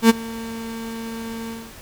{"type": "tone with ADSR envelope", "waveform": "35% pulse", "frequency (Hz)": 227.2, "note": "A#3", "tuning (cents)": -44, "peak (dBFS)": -5, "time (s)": [0.02, 1.74], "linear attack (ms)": 76, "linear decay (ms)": 22, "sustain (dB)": -22, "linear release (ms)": 250, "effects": ["pink hiss -42 dBFS RMS until 1.81 s"]}